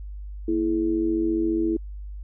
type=tone with amplitude modulation; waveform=sine; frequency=329.6 Hz; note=E4; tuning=in tune; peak=-17 dBFS; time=0.48-1.77 s; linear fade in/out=5 ms; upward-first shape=sine; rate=94.6 Hz; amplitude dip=75%; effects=added 50 Hz sine -33 dBFS peak until 2.23 s